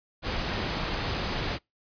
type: noise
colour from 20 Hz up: pink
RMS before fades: -30 dBFS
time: 0.22-1.59 s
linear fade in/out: 50 ms
effects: noise-tail reverb RT60 0.2 s tail -26 dB re dry + resampled to 11025 Hz